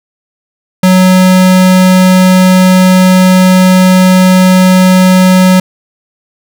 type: tone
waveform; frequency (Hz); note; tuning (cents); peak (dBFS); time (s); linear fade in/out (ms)
square; 185; F#3; 0; -3; 0.83-5.6; 5
effects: none